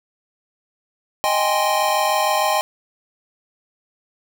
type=chord; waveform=square; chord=Ab major seventh; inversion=second; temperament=equal; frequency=622.3 / 784 / 830.6 / 1046.5 Hz; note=Eb5 / G5 / Ab5 / C6; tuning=0 / 0 / 0 / 0 cents; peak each=-23 dBFS; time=1.24-2.61 s; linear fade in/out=0 ms
type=clicks; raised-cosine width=0.5 ms; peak=-27 dBFS; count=3; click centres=1.828 / 1.886 / 2.092 s
effects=none